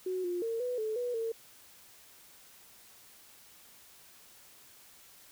sine tone with pitch steps, 369.9 / 352.9 / 456.3 / 495 / 435.2 / 488.7 / 453.5 Hz, F#4 / F4 / A#4 / B4 / A4 / B4 / A#4, 0 / +18 / -37 / +4 / -19 / -18 / -48 cents, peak -31 dBFS, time 0.06-1.32 s, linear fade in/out 5 ms, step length 180 ms, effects white hiss -57 dBFS RMS until 5.31 s

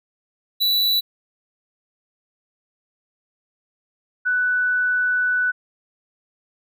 square / sine tone pair in turn, 3951 / 1489.4 Hz, B7 / F#6, 0 / +11 cents, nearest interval octave + perfect fourth, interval 1689 cents, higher first, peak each -17 dBFS, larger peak neither, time 0.6-1.01 / 4.25-5.52 s, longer second, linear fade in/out 20 ms, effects none

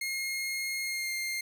sawtooth tone with pitch glide, 2145 to 2113 Hz, C7 to C7, +42 to +16 cents, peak -28 dBFS, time 0.01-1.41 s, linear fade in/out 5 ms, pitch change -26 cents, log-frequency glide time 0.82-1.12 s, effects none

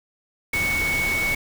sine tone in noise, 2220 Hz, C#7, 2 cents sharp, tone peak -21 dBFS, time 0.53-1.35 s, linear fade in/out 5 ms, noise pink, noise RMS -29 dBFS, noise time 0.53-1.35 s, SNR +5 dB, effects none

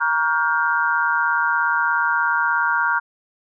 sine chord, G half-diminished seventh, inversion first, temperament just, 940.8 / 1128.9 / 1411.2 / 1568 Hz, Bb5 / Db6 / F6 / G6, +16 / +31 / +18 / 0 cents, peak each -22 / -26 / -20 / -23 dBFS, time 0-3 s, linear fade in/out 20 ms, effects none

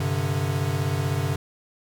square chord, G suspended fourth, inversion none, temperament equal with one note detuned, 96.87 / 130.81 / 146.83 Hz, G2 / C3 / D3, -20 / 0 / 0 cents, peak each -28 dBFS, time 0-1.36 s, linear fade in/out 5 ms, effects none

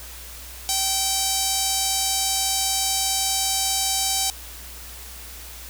5% pulse tone with notch filter, 775 Hz, G5, 20 cents flat, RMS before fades -23 dBFS, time 0.69-4.3 s, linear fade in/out 0 ms, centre 1700 Hz, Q 0.52, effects added 60 Hz sine -41 dBFS peak until 5.69 s + white hiss -40 dBFS RMS until 5.69 s

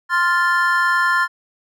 triangle chord, F major, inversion second, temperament equal with one note detuned, 1046.5 / 1396.9 / 1753.9 Hz, C6 / F6 / A6, 0 / 0 / -6 cents, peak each -17 dBFS, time 0.09-1.28 s, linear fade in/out 50 ms, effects none

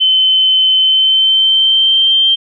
sine tone with pitch glide, 3062 to 3152 Hz, G7 to G7, -41 to +9 cents, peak -7 dBFS, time 0-2.36 s, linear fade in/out 20 ms, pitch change +50 cents, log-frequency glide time 0.78-2.22 s, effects none

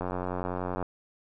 click train, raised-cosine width 1 ms, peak -18 dBFS, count 75, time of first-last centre 0.01-0.827 s, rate 90.6 Hz, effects none

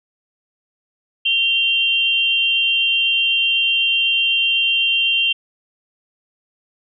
sine tone pair together, 2762 / 3154 Hz, F7 / G7, -20 / +10 cents, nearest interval major second, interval 230 cents, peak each -17 / -17 dBFS, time 1.25-5.33 s, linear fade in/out 10 ms, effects none

